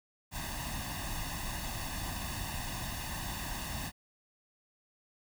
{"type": "noise with comb filter", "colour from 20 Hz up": "pink", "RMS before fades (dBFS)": -38, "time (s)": [0.31, 3.92], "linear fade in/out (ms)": 50, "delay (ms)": 1.1, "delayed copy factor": 0.8, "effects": []}